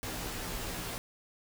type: noise with comb filter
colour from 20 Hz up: pink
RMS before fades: -38 dBFS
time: 0.03-0.98 s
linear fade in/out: 0 ms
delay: 14 ms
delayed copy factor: -0.7
effects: none